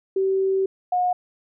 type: tone pair in turn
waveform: sine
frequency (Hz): 384.3 / 722.5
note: G4 / F#5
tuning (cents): -34 / -41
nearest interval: major seventh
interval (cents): 1093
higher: second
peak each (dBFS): -18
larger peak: neither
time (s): 0.16-0.66 / 0.92-1.13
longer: first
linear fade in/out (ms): 5
effects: none